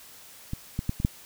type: clicks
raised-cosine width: 5 ms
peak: -18 / -15 / -13 / -20 / -8 dBFS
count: 5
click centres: 0.534 / 0.791 / 0.894 / 1.001 / 1.049 s
effects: white hiss -49 dBFS RMS until 1.25 s